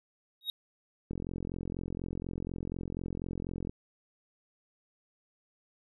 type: tone with exponential growth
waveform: triangle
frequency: 3779 Hz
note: A#7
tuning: 23 cents sharp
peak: -25 dBFS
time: 0.41-0.5 s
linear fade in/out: 1 ms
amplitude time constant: 18 ms
type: click train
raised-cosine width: 3 ms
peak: -24 dBFS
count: 115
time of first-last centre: 1.11-3.695 s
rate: 44.1 Hz
effects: none